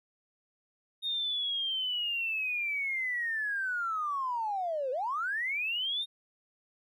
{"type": "linear two-way sweep", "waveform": "triangle", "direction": "down then up", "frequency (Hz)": [3712, 493.9, 3712], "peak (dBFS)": -26, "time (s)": [1.02, 6.06], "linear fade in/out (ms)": 50, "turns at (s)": 4.91, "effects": ["tanh soft clip ceiling -28 dBFS"]}